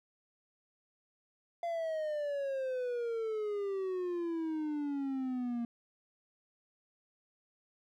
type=exponential sweep; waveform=triangle; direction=down; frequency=689 to 233.1 Hz; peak=-31 dBFS; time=1.63-5.65 s; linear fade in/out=2 ms; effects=none